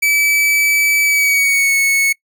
45% pulse tone with pitch glide, 2300 to 2206 Hz, D7 to C#7, -37 to -9 cents, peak -11 dBFS, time 0.02-2.13 s, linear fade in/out 10 ms, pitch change -72 cents, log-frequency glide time 1.03-1.75 s, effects noise-tail reverb RT60 0.1 s tail -24 dB re dry

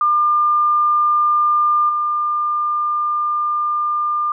sine tone with level steps, 1200 Hz, D6, 37 cents sharp, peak -12 / -16 dBFS, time 0.01-4.32 s, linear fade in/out 2 ms, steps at 1.89 s, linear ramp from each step 5 ms, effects none

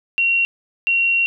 sine tone pair in turn, 2743 / 2743 Hz, F7 / F7, -32 / -32 cents, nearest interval unison, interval 0 cents, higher neither, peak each -14 dBFS, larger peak neither, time 0.18-0.45 / 0.87-1.26 s, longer second, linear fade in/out 0 ms, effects none

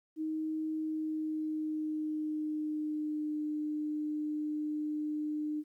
sine tone with pitch glide, 313.6 to 302.2 Hz, D#4 to D4, +14 to +50 cents, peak -32 dBFS, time 0.16-5.64 s, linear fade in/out 50 ms, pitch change -64 cents, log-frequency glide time 0.74-3.42 s, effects 12-bit

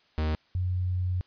45% pulse / sine tone pair in turn, 77.7 / 91.02 Hz, D#2 / F#2, -2 / -28 cents, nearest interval minor third, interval 274 cents, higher second, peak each -25 dBFS, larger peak neither, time 0.18-0.35 / 0.55-1.21 s, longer second, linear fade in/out 0 ms, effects white hiss -64 dBFS RMS until 1.26 s + resampled to 11025 Hz

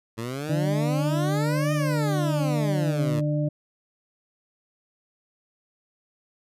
15% pulse exponential two-way sweep, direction up then down, 110 to 622.3 to 110 Hz, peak -23 dBFS, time 0.17-3.21 s, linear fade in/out 20 ms, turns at 1.73 s
harmonic tone, 149.2 Hz, D3, 28 cents sharp, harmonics 1 / 2 / 4, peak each -23 / -29 / -30 dBFS, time 0.49-3.49 s, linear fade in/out 10 ms
effects resampled to 32000 Hz

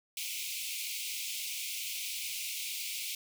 pink high-pass noise, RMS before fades -38 dBFS, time 0.17-3.15 s, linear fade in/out 2 ms, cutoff 2200 Hz, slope 96 dB/octave, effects none

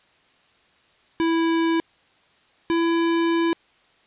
square tone pair in turn, 329.6 / 334 Hz, E4 / E4, 0 / +23 cents, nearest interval unison, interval 23 cents, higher second, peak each -19 dBFS, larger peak neither, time 1.2-1.8 / 2.7-3.53 s, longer second, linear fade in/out 0 ms, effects white hiss -59 dBFS RMS until 4.06 s + resampled to 8000 Hz

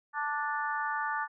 harmonic tone, 293.7 Hz, D4, in tune, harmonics 3 / 4 / 5 / 6, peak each -34 / -35 / -36 / -37 dBFS, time 0.13-1.28 s, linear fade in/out 50 ms, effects none

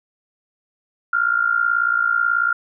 sine tone with amplitude modulation, 1400 Hz, F6, 4 cents sharp, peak -12 dBFS, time 1.13-2.53 s, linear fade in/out 5 ms, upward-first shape sine, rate 58.3 Hz, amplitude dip 80%, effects none

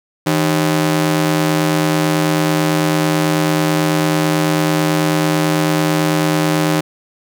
sawtooth ring-modulated tone, 233.1 Hz, A#3, in tune, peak -6 dBFS, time 0.26-6.81 s, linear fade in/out 10 ms, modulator 72 Hz, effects none

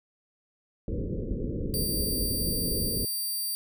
pink low-pass noise, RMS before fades -31 dBFS, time 0.88-3.05 s, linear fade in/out 2 ms, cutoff 530 Hz, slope 96 dB/octave
5% pulse tone, 4700 Hz, D8, 1 cent sharp, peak -22 dBFS, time 1.74-3.55 s, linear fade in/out 0 ms
effects none

